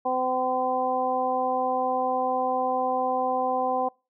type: harmonic tone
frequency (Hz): 255.7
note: C4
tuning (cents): -40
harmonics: 1 / 2 / 3 / 4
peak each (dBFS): -34 / -28 / -25 / -30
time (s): 0.05-3.89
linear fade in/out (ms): 10
effects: noise-tail reverb RT60 0.3 s tail -26 dB re dry